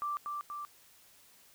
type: tone with echo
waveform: sine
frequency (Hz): 1174.7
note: D6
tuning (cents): 0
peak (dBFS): -32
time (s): 0.02-0.17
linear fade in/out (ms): 0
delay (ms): 240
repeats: 2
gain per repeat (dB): -3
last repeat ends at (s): 0.65
effects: white hiss -61 dBFS RMS until 1.54 s